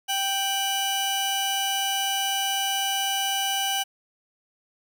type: tone pair together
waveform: sawtooth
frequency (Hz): 784 / 2960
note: G5 / F#7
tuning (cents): 0 / 0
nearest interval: octave + major seventh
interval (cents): 2300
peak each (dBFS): -23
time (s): 0.08-3.84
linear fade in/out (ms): 20
effects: none